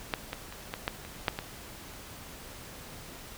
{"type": "clicks", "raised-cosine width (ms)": 0.3, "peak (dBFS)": [-11, -17, -26, -17, -12, -27, -9, -17], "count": 8, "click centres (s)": [0.138, 0.331, 0.525, 0.739, 0.879, 1.05, 1.282, 1.389], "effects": ["pink hiss -46 dBFS RMS until 3.37 s"]}